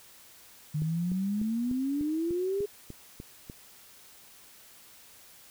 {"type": "exponential sweep", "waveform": "sine", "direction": "up", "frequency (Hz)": [149.1, 415.3], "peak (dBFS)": -27, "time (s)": [0.74, 2.66], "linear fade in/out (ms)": 10}
{"type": "click train", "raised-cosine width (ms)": 3, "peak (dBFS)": -28, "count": 10, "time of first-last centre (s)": [0.82, 3.499], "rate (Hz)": 3.36}
{"effects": ["white hiss -54 dBFS RMS until 5.5 s"]}